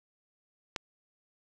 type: click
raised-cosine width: 0.2 ms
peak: -15 dBFS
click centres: 0.762 s
effects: none